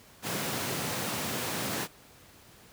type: high-pass noise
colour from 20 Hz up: pink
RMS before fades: -33 dBFS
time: 0.22-1.88 s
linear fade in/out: 50 ms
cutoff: 110 Hz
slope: 24 dB/octave
effects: pink hiss -55 dBFS RMS until 2.72 s + high-pass 60 Hz 12 dB/octave